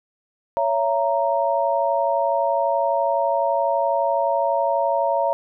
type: chord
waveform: sine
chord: A# diminished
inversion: first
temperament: just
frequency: 559.4 / 671.3 / 932.3 Hz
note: C#5 / E5 / A#5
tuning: +16 / +31 / 0 cents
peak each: -22 dBFS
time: 0.57-5.33 s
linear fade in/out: 0 ms
effects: none